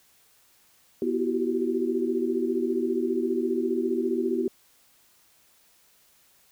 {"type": "tone cluster", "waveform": "sine", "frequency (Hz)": [245.7, 332.4, 372.2, 387], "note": ["B3", "E4", "F#4", "G4"], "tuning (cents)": [-9, 15, 10, -22], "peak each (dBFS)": -29, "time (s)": [1.02, 4.48], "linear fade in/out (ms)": 2, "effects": ["white hiss -61 dBFS RMS until 6.51 s"]}